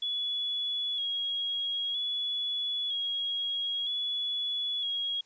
sine tone with vibrato, 3351 Hz, G#7, 15 cents sharp, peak -29 dBFS, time 0.02-5.21 s, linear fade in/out 5 ms, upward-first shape square, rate 0.52 Hz, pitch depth 28 cents each way, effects white hiss -64 dBFS RMS until 5.25 s + resampled to 16000 Hz

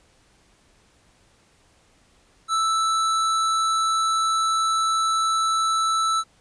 square tone, 1318.5 Hz, E6, in tune, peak -20 dBFS, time 2.48-6.24 s, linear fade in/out 50 ms, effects pink hiss -59 dBFS RMS until 6.4 s + resampled to 22050 Hz

